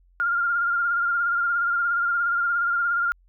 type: tone with vibrato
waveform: sine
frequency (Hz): 1401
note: F6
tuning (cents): +5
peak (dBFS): -20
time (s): 0.2-3.12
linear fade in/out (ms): 0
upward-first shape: sine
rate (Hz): 17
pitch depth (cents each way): 34
effects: added 44 Hz sine -55 dBFS peak until 3.28 s